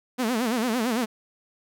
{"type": "tone with vibrato", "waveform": "sawtooth", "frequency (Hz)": 235.5, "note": "A#3", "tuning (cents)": 18, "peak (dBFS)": -19, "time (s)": [0.18, 1.06], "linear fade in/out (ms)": 20, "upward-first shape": "sine", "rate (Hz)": 8.9, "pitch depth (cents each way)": 160, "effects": []}